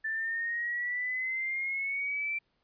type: exponential sweep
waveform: sine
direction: up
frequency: 1760 to 2349 Hz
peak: -30 dBFS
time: 0.04-2.39 s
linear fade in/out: 10 ms
effects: pink hiss -75 dBFS RMS until 2.63 s + resampled to 11025 Hz